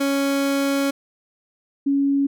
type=tone pair in turn; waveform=30% pulse / sine; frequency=277.4 / 278.7 Hz; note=C#4 / C#4; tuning=+1 / +9 cents; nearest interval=unison; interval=8 cents; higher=second; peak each=-16 dBFS; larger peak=neither; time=0-0.91 / 1.86-2.27 s; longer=first; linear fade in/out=10 ms; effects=none